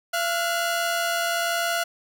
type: tone pair together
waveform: sawtooth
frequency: 681.5 / 1444 Hz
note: F5 / F#6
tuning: -43 / -43 cents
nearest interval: octave + minor second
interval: 1300 cents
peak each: -21 / -23 dBFS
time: 0.13-1.84 s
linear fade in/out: 10 ms
effects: none